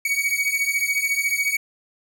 45% pulse beating tone pair, 2242 / 2256 Hz, C#7 / C#7, +19 / +30 cents, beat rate 14 Hz, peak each -23 dBFS, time 0.05-1.57 s, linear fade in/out 5 ms, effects none

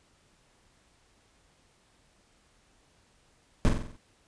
brown noise with echo, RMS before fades -20 dBFS, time 3.65-3.69 s, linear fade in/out 0 ms, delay 46 ms, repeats 6, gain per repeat -5 dB, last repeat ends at 3.966 s, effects pink hiss -65 dBFS RMS until 4.27 s + resampled to 22050 Hz

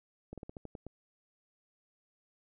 slowing click train, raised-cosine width 2 ms, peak -30 dBFS, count 8, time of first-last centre 0.33-0.866 s, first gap 47 ms, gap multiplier 1.16, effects none

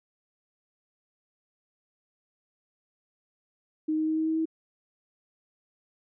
sine tone with pitch steps, 311.1 / 313.1 / 315.1 / 317.1 / 319.1 / 321.1 Hz, D#4 / D#4 / D#4 / D#4 / D#4 / E4, 0 / +11 / +22 / +33 / +44 / -45 cents, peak -24 dBFS, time 3.88-4.456 s, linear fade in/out 10 ms, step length 96 ms, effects none

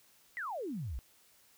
sine exponential sweep, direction down, 2047 to 52.2 Hz, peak -36 dBFS, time 0.37-0.99 s, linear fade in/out 0 ms, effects white hiss -65 dBFS RMS until 1.57 s

